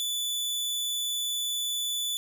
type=tone; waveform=sawtooth; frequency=3475 Hz; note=A7; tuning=22 cents flat; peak=-25 dBFS; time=0-2.17 s; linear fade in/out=0 ms; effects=none